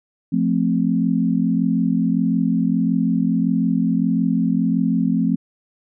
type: chord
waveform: sine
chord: F major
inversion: none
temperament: equal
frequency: 174.61 / 220 / 261.6 Hz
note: F3 / A3 / C4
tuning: 0 / 0 / 0 cents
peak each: -20 dBFS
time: 0.32-5.36 s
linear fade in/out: 10 ms
effects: none